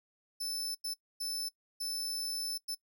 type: tone bursts at uneven times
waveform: sawtooth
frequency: 5274 Hz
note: E8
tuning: in tune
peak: -32 dBFS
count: 5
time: 0.4-0.75 / 0.84-0.94 / 1.2-1.49 / 1.8-2.58 / 2.68-2.75 s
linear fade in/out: 10 ms
effects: noise-tail reverb RT60 0.1 s tail -20 dB re dry